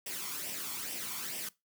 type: noise with flanger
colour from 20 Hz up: white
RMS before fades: -39 dBFS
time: 0.06-1.49 s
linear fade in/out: 5 ms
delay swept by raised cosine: 0.36 to 0.92 ms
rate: 2.3 Hz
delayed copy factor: +0.6
effects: noise-tail reverb RT60 0.2 s tail -20 dB re dry + high-pass 150 Hz 12 dB/octave